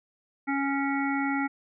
harmonic tone, 277.2 Hz, C#4, in tune, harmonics 1 / 3 / 5 / 7 / 8, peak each -27 / -32 / -34 / -35 / -36 dBFS, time 0.47-1.48 s, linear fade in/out 20 ms, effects none

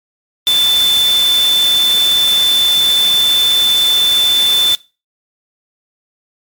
sine tone in noise, 3526 Hz, A7, 3 cents sharp, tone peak -8 dBFS, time 0.47-4.75 s, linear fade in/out 0 ms, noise white, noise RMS -21 dBFS, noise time 0.47-4.75 s, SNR +10 dB, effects noise-tail reverb RT60 0.3 s tail -21 dB re dry + MP3 96 kbps

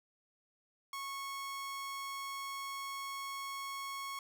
sawtooth tone, 1100 Hz, C#6, 14 cents flat, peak -36 dBFS, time 0.93-4.19 s, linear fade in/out 2 ms, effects none

